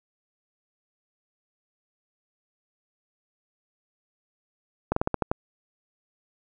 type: slowing click train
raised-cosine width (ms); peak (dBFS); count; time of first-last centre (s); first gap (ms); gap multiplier
1; -9; 7; 4.92-5.315; 44; 1.16
effects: none